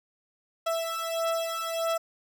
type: beating tone pair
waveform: 30% pulse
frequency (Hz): 660 / 661.6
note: E5 / E5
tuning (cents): +2 / +6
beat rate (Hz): 1.6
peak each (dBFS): -28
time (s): 0.66-1.98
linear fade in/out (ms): 10
effects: none